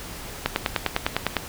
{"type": "click train", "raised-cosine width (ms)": 0.3, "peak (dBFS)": -4, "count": 10, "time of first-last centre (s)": [0.46, 1.367], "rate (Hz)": 9.92, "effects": ["pink hiss -37 dBFS RMS until 1.48 s"]}